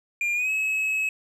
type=tone with pitch glide; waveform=triangle; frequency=2400 to 2572 Hz; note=D7 to E7; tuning=+37 to -43 cents; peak=-21 dBFS; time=0.21-1.09 s; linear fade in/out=2 ms; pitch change=+120 cents; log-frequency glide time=0.34-0.5 s; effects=none